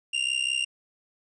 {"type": "tone with amplitude modulation", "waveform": "45% pulse", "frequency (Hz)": 2794, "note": "F7", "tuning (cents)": 0, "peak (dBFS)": -21, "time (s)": [0.13, 0.65], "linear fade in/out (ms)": 10, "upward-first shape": "sine", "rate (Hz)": 65.1, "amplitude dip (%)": 85, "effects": ["resampled to 22050 Hz"]}